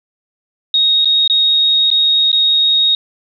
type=tone with dropouts; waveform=sine; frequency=3749 Hz; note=A#7; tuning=9 cents sharp; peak=-9 dBFS; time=0.74-2.95 s; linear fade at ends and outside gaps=2 ms; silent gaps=1.047-1.055 / 1.277-1.298 / 1.903-1.913 / 2.317-2.328 s; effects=none